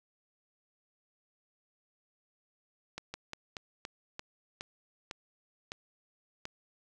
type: slowing click train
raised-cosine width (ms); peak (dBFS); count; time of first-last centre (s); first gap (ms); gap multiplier
0.2; -22; 10; 2.98-6.454; 160; 1.21
effects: none